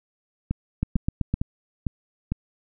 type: two click trains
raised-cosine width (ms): 5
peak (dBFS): -12 / -10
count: 5 / 5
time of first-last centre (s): 0.51-2.32 / 0.83-1.34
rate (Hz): 2.21 / 7.84
effects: none